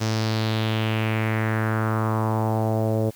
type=tone with low-pass filter sweep; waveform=sawtooth; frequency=110 Hz; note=A2; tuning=in tune; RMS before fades=-23 dBFS; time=0-3.11 s; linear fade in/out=20 ms; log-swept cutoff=5900 to 520 Hz; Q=2.9; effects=white hiss -50 dBFS RMS until 3.15 s